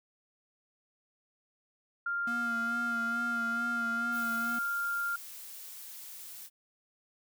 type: tone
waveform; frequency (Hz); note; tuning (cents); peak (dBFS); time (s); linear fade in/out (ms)
sine; 1396.9; F6; 0; -30; 2.06-5.16; 5
type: tone with vibrato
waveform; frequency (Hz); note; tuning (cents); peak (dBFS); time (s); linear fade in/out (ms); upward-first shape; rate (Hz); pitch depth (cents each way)
square; 234.2; A#3; +8; -38; 2.27-4.59; 5; sine; 2.3; 35
type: noise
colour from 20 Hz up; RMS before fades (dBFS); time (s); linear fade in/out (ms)
blue; -46; 4.11-6.5; 50
effects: none